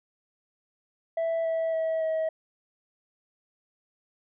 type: tone with pitch steps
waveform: sine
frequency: 659.3 / 652.5 / 645.7 / 639.1 Hz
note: E5 / E5 / E5 / D#5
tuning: 0 / -18 / -36 / +46 cents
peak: -22 dBFS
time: 1.17-2.29 s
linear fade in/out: 5 ms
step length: 280 ms
effects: tanh soft clip ceiling -24 dBFS